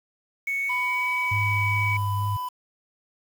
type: tone with pitch glide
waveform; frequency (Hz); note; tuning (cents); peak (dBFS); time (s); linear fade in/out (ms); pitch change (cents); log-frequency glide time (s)
sine; 2217 to 2268; C#7 to C#7; 0 to +39; -24; 0.47-1.97; 5; +39; 0.59-1.08
type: tone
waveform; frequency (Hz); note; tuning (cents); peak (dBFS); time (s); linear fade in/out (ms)
triangle; 998; B5; +18; -26; 0.69-2.49; 10
type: tone with vibrato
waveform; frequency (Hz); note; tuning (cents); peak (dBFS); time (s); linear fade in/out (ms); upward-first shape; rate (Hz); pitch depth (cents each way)
sine; 102.5; G#2; -22; -24; 1.31-2.37; 10; sine; 2.3; 9
effects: 7-bit